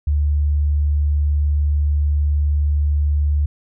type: tone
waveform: sine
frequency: 73.42 Hz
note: D2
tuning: in tune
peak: -14 dBFS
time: 0.07-3.46 s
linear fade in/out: 5 ms
effects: none